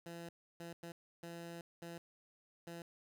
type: tone bursts at uneven times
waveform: 15% pulse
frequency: 169.5 Hz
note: E3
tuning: 49 cents sharp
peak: -40 dBFS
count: 6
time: 0.06-0.29 / 0.6-0.73 / 0.83-0.92 / 1.23-1.61 / 1.82-1.98 / 2.67-2.82 s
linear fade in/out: 2 ms
effects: none